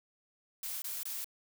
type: noise bursts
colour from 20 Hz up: blue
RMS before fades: -39 dBFS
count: 3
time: 0.63-1.244 s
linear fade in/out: 2 ms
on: 190 ms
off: 22 ms
effects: none